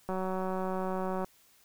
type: click train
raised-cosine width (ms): 1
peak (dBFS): -21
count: 217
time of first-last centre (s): 0.09-1.245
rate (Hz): 187
effects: white hiss -63 dBFS RMS until 1.64 s